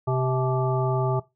harmonic tone with a mistuned harmonic, 130 Hz, C3, 11 cents flat, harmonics 1 / 3 / 5 / 7 / 9, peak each -23 / -28 / -30 / -31 / -33 dBFS, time 0.07-1.2 s, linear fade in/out 10 ms, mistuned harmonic 7, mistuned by -84 cents, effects noise-tail reverb RT60 0.2 s tail -18 dB re dry

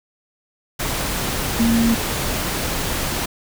sine tone in noise, 230 Hz, A#3, 23 cents flat, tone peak -14 dBFS, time 1.59-1.95 s, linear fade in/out 10 ms, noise pink, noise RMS -23 dBFS, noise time 0.79-3.26 s, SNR +6 dB, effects none

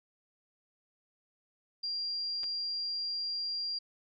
sine tone, 4768 Hz, D8, 25 cents sharp, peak -32 dBFS, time 1.83-3.79 s, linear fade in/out 10 ms
clicks, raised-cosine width 0.2 ms, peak -31 dBFS, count 2, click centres 2.433 / 2.441 s
effects MP3 96 kbps

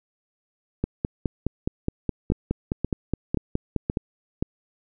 two click trains, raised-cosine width 3 ms, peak -10 / -10 dBFS, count 5 / 16, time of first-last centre 2.32-4.425 / 0.84-3.972 s, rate 1.9 / 4.79 Hz, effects none

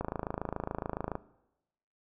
click train, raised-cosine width 1 ms, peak -19 dBFS, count 32, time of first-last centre 0.01-1.154 s, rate 27.1 Hz, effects noise-tail reverb RT60 0.9 s tail -18 dB re dry

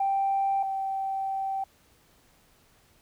sine tone pair in turn, 784 / 775.9 Hz, G5 / G5, 0 / -18 cents, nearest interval unison, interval 18 cents, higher first, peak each -22 / -27 dBFS, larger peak first, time 0-0.63 / 0.63-1.64 s, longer second, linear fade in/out 5 ms, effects tanh soft clip ceiling -18 dBFS + pink hiss -62 dBFS RMS until 3.01 s

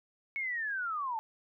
sine linear sweep, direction down, 2217 to 856 Hz, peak -32 dBFS, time 0.36-1.19 s, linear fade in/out 0 ms, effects none

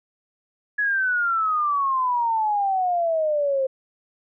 sine exponential sweep, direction down, 1697 to 523.3 Hz, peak -19 dBFS, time 0.78-3.67 s, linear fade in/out 10 ms, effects none

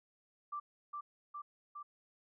sine tone with echo, 1174.7 Hz, D6, in tune, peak -38 dBFS, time 0.52-0.6 s, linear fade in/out 10 ms, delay 410 ms, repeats 3, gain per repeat -2 dB, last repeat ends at 1.83 s, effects none

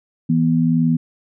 sine tone pair together, 163.45 / 244.9 Hz, E3 / B3, -14 / -14 cents, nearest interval perfect fifth, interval 700 cents, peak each -16 dBFS, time 0.29-0.97 s, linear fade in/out 10 ms, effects none

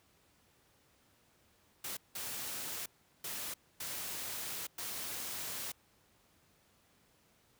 white noise bursts at uneven times, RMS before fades -41 dBFS, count 5, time 1.84-1.97 / 2.15-2.86 / 3.24-3.54 / 3.8-4.67 / 4.78-5.72 s, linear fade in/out 5 ms, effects pink hiss -69 dBFS RMS until 7.59 s + high-pass 60 Hz 12 dB/octave

